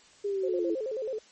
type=exponential sweep; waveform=sine; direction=down; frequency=411 to 329.7 Hz; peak=-27 dBFS; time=0.24-0.75 s; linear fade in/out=10 ms
type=tone with vibrato; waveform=sine; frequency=477.4 Hz; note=A#4; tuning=41 cents sharp; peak=-30 dBFS; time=0.43-1.19 s; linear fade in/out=10 ms; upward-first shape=square; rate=9.3 Hz; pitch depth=170 cents each way
effects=white hiss -57 dBFS RMS until 1.31 s + MP3 32 kbps